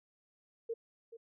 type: tone with echo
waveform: sine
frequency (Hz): 458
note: A#4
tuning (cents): -31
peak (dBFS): -34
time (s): 0.69-0.74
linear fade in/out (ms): 10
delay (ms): 430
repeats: 1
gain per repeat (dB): -13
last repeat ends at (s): 1.17
effects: none